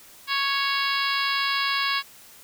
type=harmonic tone with a mistuned harmonic; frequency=554 Hz; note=C#5; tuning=1 cent flat; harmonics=2 / 3 / 4 / 5 / 6 / 7 / 8 / 9; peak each=-27 / -29 / -30 / -31 / -32 / -32 / -33 / -34 dBFS; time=0.27-2.03 s; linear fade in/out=50 ms; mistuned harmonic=7; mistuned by=+28 cents; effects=white hiss -49 dBFS RMS until 2.43 s